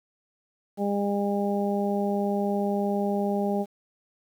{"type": "harmonic tone", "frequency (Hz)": 201.9, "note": "G#3", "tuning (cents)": -49, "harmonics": [1, 2, 3, 4], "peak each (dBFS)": [-26, -29, -31, -32], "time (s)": [0.77, 3.66], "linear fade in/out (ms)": 50, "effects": ["9-bit"]}